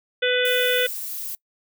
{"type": "harmonic tone", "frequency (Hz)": 497.5, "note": "B4", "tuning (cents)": 13, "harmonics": [1, 3, 4, 5, 6, 7], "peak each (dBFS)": [-21, -24, -29, -29, -30, -26], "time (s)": [0.22, 0.87], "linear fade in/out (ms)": 10}
{"type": "noise", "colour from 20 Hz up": "violet", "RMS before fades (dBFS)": -31, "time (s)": [0.45, 1.35], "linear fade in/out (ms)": 2}
{"effects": ["noise-tail reverb RT60 0.1 s tail -23 dB re dry"]}